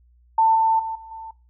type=tone with level steps; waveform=sine; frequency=893 Hz; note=A5; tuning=25 cents sharp; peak=-13 / -15 / -25 / -38 / -33 dBFS; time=0.38-1.31 s; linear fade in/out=5 ms; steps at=0.55 / 0.79 / 0.95 / 1.11 s; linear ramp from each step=5 ms; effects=noise-tail reverb RT60 0.3 s tail -20 dB re dry + added 60 Hz sine -53 dBFS peak until 1.49 s